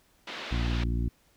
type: band-pass noise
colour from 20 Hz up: white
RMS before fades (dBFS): -39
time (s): 0.27-0.84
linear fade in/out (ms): 5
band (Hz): 220 to 3800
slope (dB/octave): 24
type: harmonic tone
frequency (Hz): 58.27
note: A#1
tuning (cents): 0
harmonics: 1 / 2 / 3 / 4 / 5 / 6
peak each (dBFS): -27 / -32 / -40 / -37 / -40 / -44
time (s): 0.51-1.09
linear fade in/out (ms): 10
effects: pink hiss -65 dBFS RMS until 1.36 s